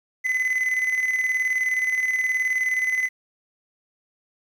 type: tone with tremolo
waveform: triangle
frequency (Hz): 2025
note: B6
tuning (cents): +43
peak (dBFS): -17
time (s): 0.24-3.09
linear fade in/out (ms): 20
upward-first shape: square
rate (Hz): 19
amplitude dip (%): 45
effects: 9-bit